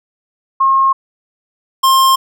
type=tone pair in turn; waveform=sine / square; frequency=1076 / 1061.2 Hz; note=C6 / C6; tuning=+48 / +24 cents; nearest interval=unison; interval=24 cents; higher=first; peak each=-8 dBFS; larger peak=neither; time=0.6-0.93 / 1.83-2.16 s; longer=neither; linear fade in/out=10 ms; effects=none